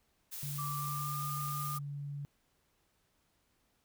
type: noise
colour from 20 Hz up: blue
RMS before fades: -43 dBFS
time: 0.31-1.79 s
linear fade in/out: 20 ms
type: tone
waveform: sine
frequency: 142.8 Hz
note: D3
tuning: 48 cents flat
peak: -38 dBFS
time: 0.43-2.25 s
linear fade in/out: 0 ms
type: tone with pitch glide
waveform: sine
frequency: 1168 to 1211.3 Hz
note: D6 to D#6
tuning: -10 to -47 cents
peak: -38 dBFS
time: 0.58-1.79 s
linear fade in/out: 10 ms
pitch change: +63 cents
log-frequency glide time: 0.71-1.22 s
effects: pink hiss -75 dBFS RMS until 3.84 s